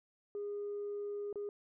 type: tone with dropouts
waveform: sine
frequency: 409.6 Hz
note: G#4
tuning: 24 cents flat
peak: -36 dBFS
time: 0.35-1.49 s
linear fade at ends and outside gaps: 1 ms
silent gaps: 1.328-1.357 s
effects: tanh soft clip ceiling -34 dBFS